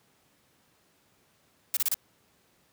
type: noise bursts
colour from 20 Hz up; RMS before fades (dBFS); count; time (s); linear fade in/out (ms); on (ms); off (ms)
blue; -26; 4; 1.74-1.943; 2; 29; 29
effects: pink hiss -66 dBFS RMS until 2.72 s + high-pass 100 Hz 12 dB/octave